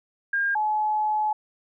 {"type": "tone pair in turn", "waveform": "sine", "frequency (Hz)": [1611, 853.4], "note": ["G6", "G#5"], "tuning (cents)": [47, 47], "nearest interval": "major seventh", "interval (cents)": 1100, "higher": "first", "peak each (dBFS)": -21, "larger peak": "neither", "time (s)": [[0.33, 0.55], [0.55, 1.33]], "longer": "second", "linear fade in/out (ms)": 5, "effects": []}